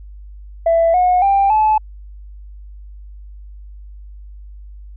sine tone with pitch steps, 665 / 725.2 / 790.8 / 862.4 Hz, E5 / F#5 / G5 / A5, +15 / -35 / +15 / -35 cents, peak -9 dBFS, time 0.66-1.78 s, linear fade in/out 5 ms, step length 280 ms, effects tanh soft clip ceiling -7 dBFS + added 50 Hz sine -33 dBFS peak until 4.96 s

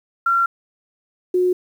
sine tone pair in turn, 1370 / 362.9 Hz, F6 / F#4, -34 / -34 cents, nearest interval octave + major seventh, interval 2300 cents, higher first, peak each -14 dBFS, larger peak neither, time 0.26-0.46 / 1.34-1.53 s, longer first, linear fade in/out 5 ms, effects 8-bit

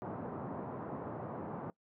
pink band-pass noise, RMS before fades -42 dBFS, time 0.02-1.7 s, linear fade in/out 0 ms, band 120 to 1100 Hz, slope 24 dB/octave, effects noise-tail reverb RT60 0.1 s tail -22 dB re dry

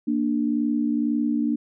sine tone pair together, 233.1 / 295.1 Hz, A#3 / D4, 0 / +8 cents, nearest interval major third, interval 408 cents, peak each -23 dBFS, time 0.07-1.56 s, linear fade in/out 10 ms, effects none

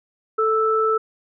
sine tone pair together, 440 / 1318.5 Hz, A4 / E6, 0 / 0 cents, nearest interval octave + perfect fifth, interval 1900 cents, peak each -19 dBFS, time 0.38-0.98 s, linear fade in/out 10 ms, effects none

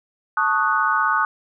sine chord, D# half-diminished seventh, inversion second, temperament equal, 880 / 1108.7 / 1244.5 / 1480 Hz, A5 / C#6 / D#6 / F#6, 0 / 0 / 0 / 0 cents, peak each -24 / -23 / -21 / -21 dBFS, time 0.37-1.25 s, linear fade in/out 2 ms, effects none

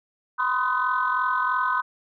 sine tone cluster, 1000 / 1043 / 1251 / 1509 Hz, B5 / C6 / D#6 / F#6, +21 / -6 / +9 / +34 cents, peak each -26 dBFS, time 0.38-1.82 s, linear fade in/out 20 ms, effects tanh soft clip ceiling -12 dBFS

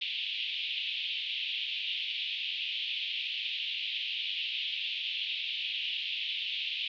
white band-pass noise, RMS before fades -35 dBFS, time 0.01-6.88 s, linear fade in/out 5 ms, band 2600 to 3500 Hz, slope 48 dB/octave, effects none

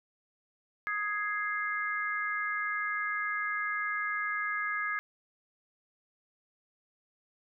sine chord, Ab major, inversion second, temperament equal with one note detuned, 1249.6 / 1661.2 / 2093 Hz, Eb6 / Ab6 / C7, +7 / 0 / 0 cents, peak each -35 / -33 / -36 dBFS, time 0.87-4.99 s, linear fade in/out 0 ms, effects none

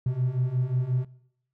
triangle beating tone pair, 123.47 / 129.07 Hz, B2 / C3, 0 / -23 cents, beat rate 5.6 Hz, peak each -26 / -23 dBFS, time 0.06-1.05 s, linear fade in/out 5 ms, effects noise-tail reverb RT60 0.8 s tail -21 dB re dry + tanh soft clip ceiling -14 dBFS

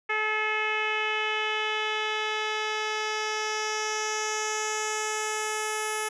10% pulse tone with low-pass filter sweep, 430.5 Hz, A4, 38 cents flat, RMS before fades -29 dBFS, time 0.09-6.09 s, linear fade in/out 10 ms, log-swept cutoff 2200 to 10000 Hz, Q 2.7, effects none

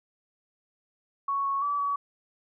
sine tone with pitch steps, 1111 / 1105 / 1151 / 1135 Hz, C#6 / C#6 / D6 / C#6, +4 / -6 / -35 / +41 cents, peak -25 dBFS, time 1.28-1.96 s, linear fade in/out 5 ms, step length 170 ms, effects none

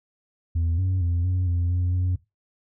sine tone with pitch steps, 83.3 / 93.2 / 86.2 / 91.4 / 87 / 89.3 / 90.7 Hz, E2 / F#2 / F2 / F#2 / F2 / F2 / F#2, +19 / +13 / -22 / -21 / -6 / +39 / -34 cents, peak -18 dBFS, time 0.55-2.16 s, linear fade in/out 10 ms, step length 230 ms, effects noise-tail reverb RT60 0.2 s tail -18 dB re dry + tanh soft clip ceiling -19 dBFS

